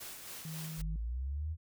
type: noise with tremolo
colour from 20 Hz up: white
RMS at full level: -45 dBFS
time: 0-0.82 s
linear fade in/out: 10 ms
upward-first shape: sine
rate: 3.7 Hz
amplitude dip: 40%
type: tone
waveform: sine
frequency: 159.2 Hz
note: D#3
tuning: 40 cents sharp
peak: -40 dBFS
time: 0.45-0.96 s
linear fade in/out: 2 ms
type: linear sweep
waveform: sine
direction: up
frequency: 43.65 to 82.41 Hz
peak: -34 dBFS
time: 0.77-1.57 s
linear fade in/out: 50 ms
effects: none